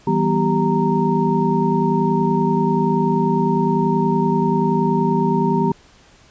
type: tone cluster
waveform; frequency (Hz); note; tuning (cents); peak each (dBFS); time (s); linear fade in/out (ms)
sine; 162 / 192.3 / 243.1 / 390.3 / 927; E3 / G3 / B3 / G4 / A#5; -30 / -33 / -27 / -8 / -10; -21; 0.07-5.72; 5
effects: pink hiss -50 dBFS RMS until 6.3 s + resampled to 16000 Hz